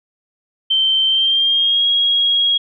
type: tone with pitch glide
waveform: sine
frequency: 3114 to 3293 Hz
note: G7 to G#7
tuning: -12 to -15 cents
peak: -12 dBFS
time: 0.7-2.58 s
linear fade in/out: 10 ms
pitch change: +97 cents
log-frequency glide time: 1.07-1.86 s
effects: none